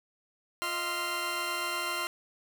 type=tone cluster; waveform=20% pulse; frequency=351 / 627 / 1045 / 1384 Hz; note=F4 / D#5 / C6 / F6; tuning=+9 / +13 / -2 / -16 cents; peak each=-36 / -36 / -30 / -29 dBFS; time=0.62-2.07 s; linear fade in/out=0 ms; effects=none